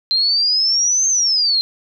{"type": "exponential two-way sweep", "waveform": "sine", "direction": "up then down", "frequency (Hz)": [4112, 6390, 4112], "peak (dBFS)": -13, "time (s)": [0.11, 1.61], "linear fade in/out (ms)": 0, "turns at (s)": 1.08, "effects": []}